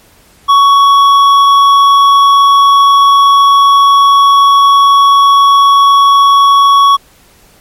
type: tone with hard clipping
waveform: sine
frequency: 1118 Hz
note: C#6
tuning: 14 cents sharp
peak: -4 dBFS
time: 0.48-6.97 s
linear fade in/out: 20 ms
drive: 7 dB
effects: pink hiss -44 dBFS RMS until 7.6 s + MP3 64 kbps